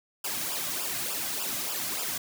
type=noise with flanger; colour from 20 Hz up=white; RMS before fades=-32 dBFS; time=0.24-2.18 s; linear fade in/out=5 ms; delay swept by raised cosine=0.48 to 2.28 ms; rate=3.4 Hz; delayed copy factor=-0.8; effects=none